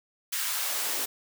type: noise with high-pass filter sweep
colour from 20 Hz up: white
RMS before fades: -30 dBFS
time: 0.32-1.06 s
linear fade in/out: 10 ms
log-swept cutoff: 1800 to 270 Hz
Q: 1.1
effects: none